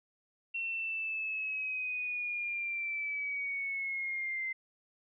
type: linear sweep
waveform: sine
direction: down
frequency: 2722 to 2069 Hz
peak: -33 dBFS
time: 0.54-4.53 s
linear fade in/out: 10 ms
effects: none